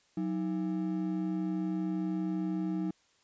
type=ring-modulated tone; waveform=triangle; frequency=250 Hz; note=B3; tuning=21 cents sharp; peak=-25 dBFS; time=0.17-2.91 s; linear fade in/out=5 ms; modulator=66.3 Hz; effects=white hiss -68 dBFS RMS until 3.23 s + resampled to 16000 Hz